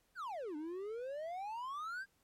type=exponential two-way sweep; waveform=triangle; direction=down then up; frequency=1636 to 292.6 to 1636 Hz; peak=-38 dBFS; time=0.15-2.06 s; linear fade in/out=50 ms; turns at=0.56 s; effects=pink hiss -75 dBFS RMS until 2.23 s + MP3 64 kbps